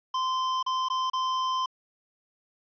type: tone with dropouts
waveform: square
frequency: 1036 Hz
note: C6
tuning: 17 cents flat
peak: -26 dBFS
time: 0.14-1.66 s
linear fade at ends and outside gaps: 5 ms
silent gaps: 0.628-0.663 / 0.886-0.9 / 1.1-1.133 s
effects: resampled to 11025 Hz + 10-bit